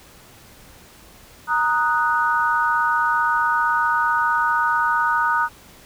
sine chord, D# minor, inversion second, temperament equal, 932.3 / 1244.5 / 1480 Hz, A#5 / D#6 / F#6, 0 / 0 / 0 cents, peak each -21 dBFS, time 1.47-5.49 s, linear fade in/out 50 ms, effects pink hiss -47 dBFS RMS until 5.85 s

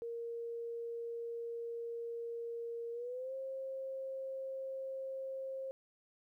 sine tone with pitch glide, 466.4 to 532.7 Hz, A#4 to C5, +1 to +31 cents, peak -39 dBFS, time 0.02-5.71 s, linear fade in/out 0 ms, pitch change +230 cents, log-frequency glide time 2.92-3.34 s, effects 13-bit

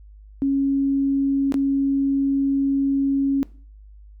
sine tone with dropouts, 275.2 Hz, C#4, 12 cents flat, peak -17 dBFS, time 0.42-3.43 s, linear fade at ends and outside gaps 0 ms, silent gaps 1.522-1.542 s, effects noise-tail reverb RT60 0.4 s tail -19 dB re dry + added 51 Hz sine -42 dBFS peak until 4.2 s

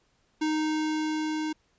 square tone with level ramp, 310 Hz, D#4, 6 cents flat, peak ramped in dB -25 to -29 dBFS, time 0.41-1.53 s, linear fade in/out 10 ms, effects pink hiss -69 dBFS RMS until 1.78 s + resampled to 16000 Hz

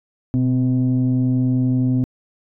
sine tone pair together, 125.05 / 256.1 Hz, B2 / C4, +22 / -37 cents, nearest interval octave, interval 1241 cents, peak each -16 dBFS, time 0.34-2.04 s, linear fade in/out 0 ms, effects tanh soft clip ceiling -11 dBFS

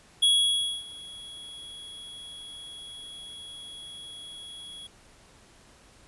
square tone with ADSR envelope, 3339 Hz, G#7, 9 cents sharp, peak -18 dBFS, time 0.22-4.87 s, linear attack 11 ms, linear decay 600 ms, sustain -23 dB, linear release 4 ms, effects pink hiss -56 dBFS RMS until 6.07 s + resampled to 24000 Hz

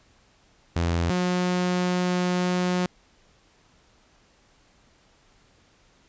sawtooth tone pair in turn, 85 / 180.11 Hz, F2 / F#3, -46 / -46 cents, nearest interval octave + minor second, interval 1300 cents, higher second, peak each -18 dBFS, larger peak neither, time 0.76-1.1 / 1.1-2.86 s, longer second, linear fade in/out 0 ms, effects pink hiss -60 dBFS RMS until 6.08 s + resampled to 16000 Hz

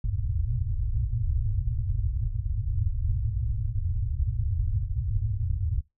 white low-pass noise, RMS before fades -27 dBFS, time 0.04-5.81 s, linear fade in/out 5 ms, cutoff 120 Hz, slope 96 dB/octave, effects noise-tail reverb RT60 0.2 s tail -20 dB re dry

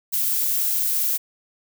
violet noise, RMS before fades -22 dBFS, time 0.12-1.18 s, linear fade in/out 20 ms, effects none

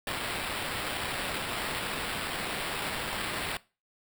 violet noise with sample-and-hold, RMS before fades -34 dBFS, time 0.07-3.57 s, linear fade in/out 2 ms, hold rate 6300 Hz, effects noise-tail reverb RT60 0.3 s tail -20 dB re dry

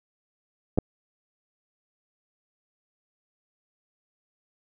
clicks, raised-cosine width 2 ms, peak -17 / -7 dBFS, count 2, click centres 0.776 / 0.786 s, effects none

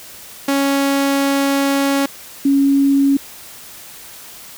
sawtooth / sine tone pair in turn, 277.2 / 277.2 Hz, C#4 / C#4, 0 / 0 cents, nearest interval unison, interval 0 cents, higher neither, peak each -10 dBFS, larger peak neither, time 0.48-2.06 / 2.45-3.17 s, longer first, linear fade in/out 5 ms, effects white hiss -37 dBFS RMS until 4.57 s

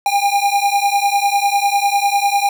square beating tone pair, 800 / 810 Hz, G5 / G#5, +35 / -43 cents, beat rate 10 Hz, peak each -17 dBFS, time 0.06-2.49 s, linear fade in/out 2 ms, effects none

